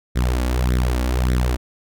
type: tone with flanger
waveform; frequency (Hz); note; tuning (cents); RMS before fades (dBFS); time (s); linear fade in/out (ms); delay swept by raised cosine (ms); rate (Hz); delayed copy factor
sawtooth; 62.1; B1; +10; -19; 0.15-1.57; 20; 0.52 to 3.62; 1.7; +0.75
effects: none